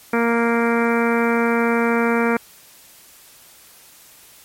harmonic tone, 233.1 Hz, A#3, in tune, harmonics 1 / 2 / 3 / 4 / 5 / 6 / 7 / 8 / 9 / 10, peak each -19 / -20 / -28 / -26 / -29 / -25 / -30 / -32 / -32 / -29 dBFS, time 0.13-2.37 s, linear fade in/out 5 ms, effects white hiss -47 dBFS RMS until 4.44 s + MP3 64 kbps

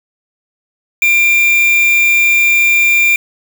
triangle tone with quantisation, 2381 Hz, D7, 23 cents sharp, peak -6 dBFS, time 1.02-3.16 s, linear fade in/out 2 ms, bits 3, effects none

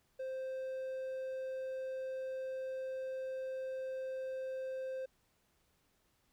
triangle tone, 523.3 Hz, C5, in tune, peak -36 dBFS, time 0.19-5.06 s, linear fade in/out 10 ms, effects pink hiss -75 dBFS RMS until 6.32 s

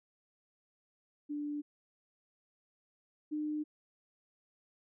sine tone pair in turn, 293.7 / 302.3 Hz, D4 / D#4, 0 / -50 cents, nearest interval unison, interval 50 cents, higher second, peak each -35 / -33 dBFS, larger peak second, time 1.29-1.62 / 3.31-3.64 s, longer neither, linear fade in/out 20 ms, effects none

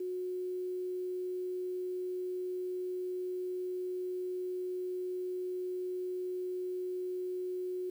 sine tone with quantisation, 364.9 Hz, F#4, 24 cents flat, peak -34 dBFS, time 0-7.9 s, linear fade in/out 5 ms, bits 10, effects none

